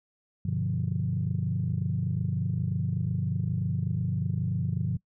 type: chord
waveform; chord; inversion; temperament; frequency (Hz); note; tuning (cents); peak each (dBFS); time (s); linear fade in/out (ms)
sine; G dominant seventh; none; equal; 98 / 123.47 / 146.83 / 174.61; G2 / B2 / D3 / F3; 0 / 0 / 0 / 0; -31; 0.45-4.97; 5
effects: noise-tail reverb RT60 0.1 s tail -21 dB re dry + tanh soft clip ceiling -17 dBFS